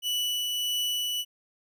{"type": "tone with tremolo", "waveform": "40% pulse", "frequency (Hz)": 2960, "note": "F#7", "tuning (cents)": 0, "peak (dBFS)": -25, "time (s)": [0.02, 1.25], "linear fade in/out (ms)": 50, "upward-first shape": "triangle", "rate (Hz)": 1.6, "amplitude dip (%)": 25, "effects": []}